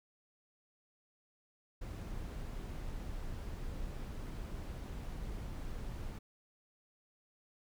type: noise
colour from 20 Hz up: brown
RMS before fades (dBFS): -42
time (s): 1.81-6.19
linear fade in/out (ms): 10
effects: none